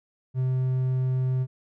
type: tone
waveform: triangle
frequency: 129.1 Hz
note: C3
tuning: 23 cents flat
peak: -20 dBFS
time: 0.34-1.47 s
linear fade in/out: 50 ms
effects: none